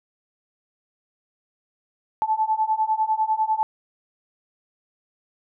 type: beating tone pair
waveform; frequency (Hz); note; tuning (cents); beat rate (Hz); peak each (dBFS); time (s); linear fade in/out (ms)
sine; 867 / 877; A5 / A5; -26 / -6; 10; -23 / -22; 2.22-3.63; 0
effects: none